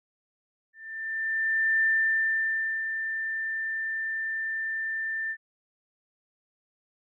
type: tone with ADSR envelope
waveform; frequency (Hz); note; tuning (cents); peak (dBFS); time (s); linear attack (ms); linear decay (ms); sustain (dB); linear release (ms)
sine; 1785; A6; +24; -20; 0.73-5.37; 1100; 1000; -8; 62
effects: none